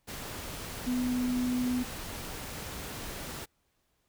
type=tone in noise; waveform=sine; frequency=249.1 Hz; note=B3; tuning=15 cents sharp; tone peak=-27 dBFS; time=0.86-1.84 s; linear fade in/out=20 ms; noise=pink; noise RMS=-40 dBFS; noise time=0.07-3.46 s; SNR=+10 dB; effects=pink hiss -75 dBFS RMS until 4.08 s